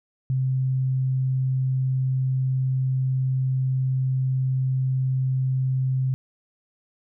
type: tone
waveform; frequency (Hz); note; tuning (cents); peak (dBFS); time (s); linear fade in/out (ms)
sine; 130.81; C3; 0; -20; 0.3-6.14; 0
effects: none